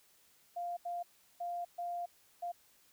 sine tone bursts at uneven times, 698.5 Hz, F5, in tune, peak -36 dBFS, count 5, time 0.56-0.77 / 0.85-1.03 / 1.4-1.65 / 1.78-2.06 / 2.42-2.52 s, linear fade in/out 10 ms, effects white hiss -67 dBFS RMS until 2.92 s

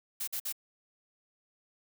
blue noise bursts, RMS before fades -35 dBFS, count 3, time 0.2-0.526 s, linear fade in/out 10 ms, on 76 ms, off 49 ms, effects none

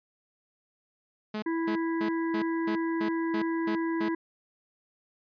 sawtooth tone bursts, 213.6 Hz, G#3, 49 cents sharp, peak -27 dBFS, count 9, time 1.34-4.087 s, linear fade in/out 5 ms, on 83 ms, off 250 ms
harmonic tone, 329.6 Hz, E4, in tune, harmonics 1 / 3 / 5 / 6, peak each -27 / -37 / -41 / -43 dBFS, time 1.46-4.15 s, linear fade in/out 5 ms
effects resampled to 11025 Hz

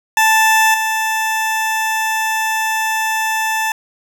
20% pulse tone with level steps, 880 Hz, A5, in tune, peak -5 / -11 dBFS, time 0.17-3.72 s, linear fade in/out 2 ms, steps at 0.74 s, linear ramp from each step 2 ms, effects none

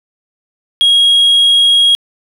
sine tone, 3287 Hz, G#7, 19 cents flat, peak -3 dBFS, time 0.81-1.95 s, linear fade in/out 0 ms, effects tanh soft clip ceiling -5 dBFS + 7-bit

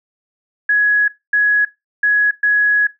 sine tone bursts at uneven times, 1676 Hz, G#6, 15 cents sharp, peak -10 dBFS, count 4, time 0.69-1.08 / 1.33-1.65 / 2.03-2.31 / 2.43-2.87 s, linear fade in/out 5 ms, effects noise-tail reverb RT60 0.2 s tail -19 dB re dry

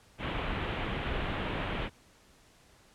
pink low-pass noise, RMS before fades -34 dBFS, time 0.18-1.9 s, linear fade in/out 50 ms, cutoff 3400 Hz, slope 48 dB/octave, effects pink hiss -61 dBFS RMS until 2.94 s + low-pass 10000 Hz 12 dB/octave

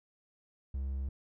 triangle tone, 67.4 Hz, C#2, 48 cents flat, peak -31 dBFS, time 0.74-1.09 s, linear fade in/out 5 ms, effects none

